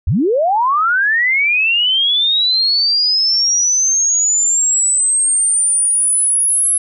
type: linear sweep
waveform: sine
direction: up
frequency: 56.2 to 11000 Hz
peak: -11 dBFS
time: 0.07-6.78 s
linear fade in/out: 5 ms
effects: none